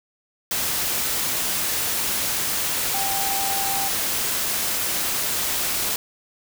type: tone in noise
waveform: sine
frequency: 786 Hz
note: G5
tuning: 4 cents sharp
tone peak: -27 dBFS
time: 2.94-3.88 s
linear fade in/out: 2 ms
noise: white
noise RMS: -24 dBFS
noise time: 0.51-5.96 s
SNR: -6 dB
effects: none